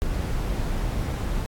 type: noise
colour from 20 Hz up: brown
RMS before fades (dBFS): -26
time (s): 0.02-1.46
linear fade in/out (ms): 0
effects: AAC 64 kbps